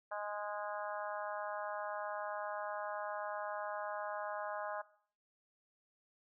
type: harmonic tone with a mistuned harmonic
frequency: 207.7 Hz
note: G#3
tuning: in tune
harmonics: 3 / 4 / 5 / 6 / 7 / 8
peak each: -42 / -44 / -46 / -48 / -49 / -50 dBFS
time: 0.11-4.82 s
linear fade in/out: 10 ms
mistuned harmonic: 8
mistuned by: -20 cents
effects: noise-tail reverb RT60 0.5 s tail -18 dB re dry